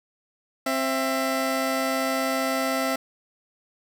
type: tone pair together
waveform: 20% pulse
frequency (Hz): 264.4 / 666.2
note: C4 / E5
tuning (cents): +18 / +18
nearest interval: octave + major third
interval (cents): 1600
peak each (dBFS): -21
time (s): 0.66-2.96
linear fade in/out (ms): 5
effects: none